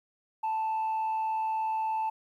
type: tone with frequency modulation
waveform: sine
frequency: 880 Hz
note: A5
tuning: in tune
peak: -25 dBFS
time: 0.43-2.1 s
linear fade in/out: 10 ms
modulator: 83.4 Hz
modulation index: 0.22
effects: tanh soft clip ceiling -26 dBFS + 11-bit